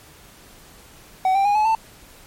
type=tone with pitch steps; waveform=triangle; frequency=754 / 786 / 819.4 / 854.2 / 890.5 Hz; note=F#5 / G5 / G#5 / G#5 / A5; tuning=+32 / +4 / -24 / +48 / +21 cents; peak=-13 dBFS; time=1.25-1.75 s; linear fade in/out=2 ms; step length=100 ms; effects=pink hiss -47 dBFS RMS until 2.26 s + MP3 64 kbps